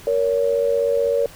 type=tone pair together; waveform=sine; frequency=466.9 / 563 Hz; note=A#4 / C#5; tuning=+3 / +27 cents; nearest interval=minor third; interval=324 cents; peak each=-19 dBFS; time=0.07-1.26 s; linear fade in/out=2 ms; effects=pink hiss -43 dBFS RMS until 1.35 s